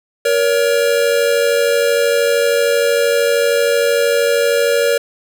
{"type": "tone pair together", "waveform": "square", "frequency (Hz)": [471.1, 564.1], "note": ["A#4", "C#5"], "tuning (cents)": [18, 30], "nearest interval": "minor third", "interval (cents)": 312, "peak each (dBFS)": [-15, -16], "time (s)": [0.25, 4.98], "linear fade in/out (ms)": 5, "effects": []}